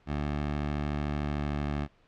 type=tone with pitch glide; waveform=15% pulse; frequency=73.42 to 72.91 Hz; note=D2 to D2; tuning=0 to -12 cents; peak=-23 dBFS; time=0.06-1.88 s; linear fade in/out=50 ms; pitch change=-12 cents; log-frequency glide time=1.18-1.52 s; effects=pink hiss -64 dBFS RMS until 2.07 s + low-pass 3000 Hz 12 dB/octave